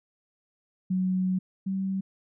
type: tone pair in turn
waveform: sine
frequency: 185.6 / 192.03 Hz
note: F#3 / G3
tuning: +6 / -35 cents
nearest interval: minor second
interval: 59 cents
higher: second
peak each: -23 / -26 dBFS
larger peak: first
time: 0.9-1.39 / 1.66-2.01 s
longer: first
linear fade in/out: 10 ms
effects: none